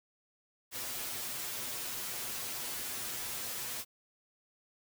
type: noise with comb filter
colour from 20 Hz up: white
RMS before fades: -39 dBFS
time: 0.71-3.85 s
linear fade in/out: 50 ms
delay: 8.2 ms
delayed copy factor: +0.9
effects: none